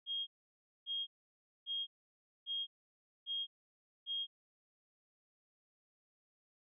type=tone bursts; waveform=sine; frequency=3249 Hz; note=G#7; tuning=39 cents flat; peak=-36 dBFS; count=6; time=0.06-4.27 s; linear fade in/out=50 ms; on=210 ms; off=590 ms; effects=none